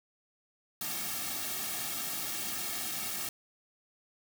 white noise with comb filter, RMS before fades -36 dBFS, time 0.81-3.29 s, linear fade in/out 2 ms, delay 2 ms, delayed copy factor -0.8, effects none

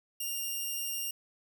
5% pulse tone, 2814 Hz, F7, 12 cents sharp, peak -24 dBFS, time 0.2-1.11 s, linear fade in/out 5 ms, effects none

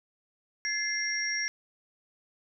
sine tone cluster, 1715 / 2092 / 5600 Hz, A6 / C7 / F8, -45 / -1 / +4 cents, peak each -34 / -32 / -32 dBFS, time 0.65-1.48 s, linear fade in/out 0 ms, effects none

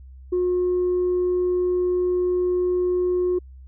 sine tone, 360.3 Hz, F#4, 46 cents flat, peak -17 dBFS, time 0.32-3.39 s, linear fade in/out 10 ms, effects tanh soft clip ceiling -16 dBFS + added 65 Hz sine -40 dBFS peak until 3.67 s

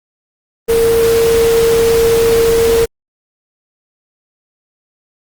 sine tone in noise, 459.2 Hz, A#4, 26 cents flat, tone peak -8 dBFS, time 0.68-2.86 s, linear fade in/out 20 ms, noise pink, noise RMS -20 dBFS, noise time 0.68-2.86 s, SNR +9 dB, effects Opus 32 kbps

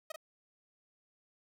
sawtooth tone with echo, 630 Hz, D#5, 21 cents sharp, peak -35 dBFS, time 0.1-0.12 s, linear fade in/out 5 ms, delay 41 ms, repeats 1, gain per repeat -3 dB, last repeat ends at 0.161 s, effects none

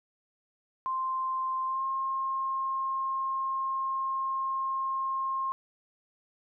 sine tone with pitch glide, 1046.5 to 1067.3 Hz, C6 to C6, 0 to +34 cents, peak -28 dBFS, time 0.86-5.52 s, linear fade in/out 0 ms, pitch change +34 cents, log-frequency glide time 1.67-1.83 s, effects none

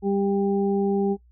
harmonic tone, 198.4 Hz, G3, 21 cents sharp, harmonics 1 / 2 / 4, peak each -23 / -23 / -32 dBFS, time 0.02-1.17 s, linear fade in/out 50 ms, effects noise-tail reverb RT60 0.1 s tail -20 dB re dry + added 60 Hz sine -52 dBFS peak until 1.31 s

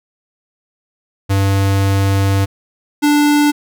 square tone pair in turn, 98 / 293.7 Hz, G2 / D4, 0 / 0 cents, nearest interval octave + perfect fifth, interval 1900 cents, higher second, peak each -12 / -10 dBFS, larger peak second, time 1.29-2.46 / 3.02-3.52 s, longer first, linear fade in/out 20 ms, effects none

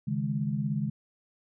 sine chord, C# suspended second, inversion none, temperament equal, 138.59 / 155.56 / 207.7 Hz, C#3 / D#3 / G#3, 0 / 0 / 0 cents, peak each -31 / -32 / -31 dBFS, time 0.07-0.9 s, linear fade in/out 10 ms, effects none

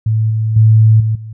sine tone with level steps, 110 Hz, A2, in tune, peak -10 / -12 / -4 / -11 / -25 dBFS, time 0.06-1.33 s, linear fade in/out 5 ms, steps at 0.3 / 0.56 / 1 / 1.15 s, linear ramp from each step 5 ms, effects none

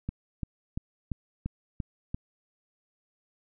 click train, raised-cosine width 5 ms, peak -19 dBFS, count 7, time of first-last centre 0.09-2.145 s, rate 2.92 Hz, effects none

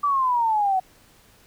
sine exponential sweep, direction down, 1174.7 to 740 Hz, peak -18 dBFS, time 0.03-0.8 s, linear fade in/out 10 ms, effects pink hiss -55 dBFS RMS until 1.46 s

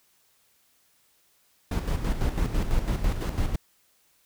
brown noise with tremolo, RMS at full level -24 dBFS, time 1.71-3.56 s, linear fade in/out 5 ms, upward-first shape square, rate 6 Hz, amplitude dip 55%, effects white hiss -65 dBFS RMS until 4.25 s

